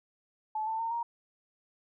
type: tone with pitch steps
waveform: sine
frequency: 865 / 888.3 / 912.2 / 936.8 Hz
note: A5 / A5 / A#5 / A#5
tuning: -30 / +16 / -38 / +8 cents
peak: -30 dBFS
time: 0.55-1.03 s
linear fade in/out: 5 ms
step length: 120 ms
effects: none